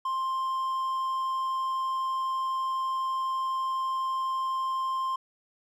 triangle tone, 1052 Hz, C6, 9 cents sharp, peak -25 dBFS, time 0.05-5.16 s, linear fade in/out 5 ms, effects none

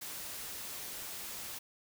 white noise, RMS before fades -43 dBFS, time 0.01-1.59 s, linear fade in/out 10 ms, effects none

